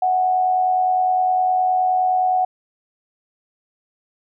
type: tone with amplitude modulation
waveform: sine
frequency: 739 Hz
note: F#5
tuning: 2 cents flat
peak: -13 dBFS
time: 0.02-2.45 s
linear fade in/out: 5 ms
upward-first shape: sine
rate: 89.7 Hz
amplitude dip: 40%
effects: none